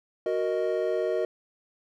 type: chord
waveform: triangle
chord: D# minor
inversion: first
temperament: equal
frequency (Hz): 370 / 466.2 / 622.3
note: F#4 / A#4 / D#5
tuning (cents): 0 / 0 / 0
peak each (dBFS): -27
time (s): 0.26-1.25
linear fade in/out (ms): 2
effects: none